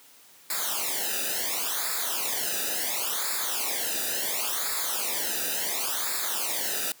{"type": "noise with flanger", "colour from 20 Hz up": "white", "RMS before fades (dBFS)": -29, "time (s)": [0.5, 6.92], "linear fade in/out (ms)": 2, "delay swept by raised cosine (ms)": [0.33, 0.93], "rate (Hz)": 0.71, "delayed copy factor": -0.95, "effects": ["white hiss -54 dBFS RMS until 7 s", "high-pass 150 Hz 12 dB/octave"]}